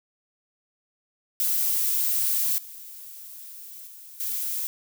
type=noise with level steps; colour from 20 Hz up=violet; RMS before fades=-24 / -42 / -45 / -29 dBFS; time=1.4-4.67 s; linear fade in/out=0 ms; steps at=2.58 / 3.87 / 4.2 s; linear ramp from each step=2 ms; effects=none